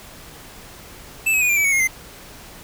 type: tone with pitch steps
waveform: square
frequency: 2637 / 2549 / 2463 / 2381 / 2301 / 2224 / 2149 / 2077 Hz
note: E7 / D#7 / D#7 / D7 / D7 / C#7 / C7 / C7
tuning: 0 / +41 / -18 / +23 / -36 / +5 / +46 / -13 cents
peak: -16 dBFS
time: 1.26-1.876 s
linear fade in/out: 10 ms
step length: 77 ms
effects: pink hiss -41 dBFS RMS until 2.63 s